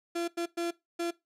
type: tone bursts at uneven times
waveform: 35% pulse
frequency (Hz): 341.3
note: F4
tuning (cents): -40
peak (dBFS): -28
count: 4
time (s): 0.15-0.28 / 0.37-0.46 / 0.57-0.71 / 0.99-1.11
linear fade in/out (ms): 10
effects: noise-tail reverb RT60 0.2 s tail -20 dB re dry + low-pass 11000 Hz 12 dB/octave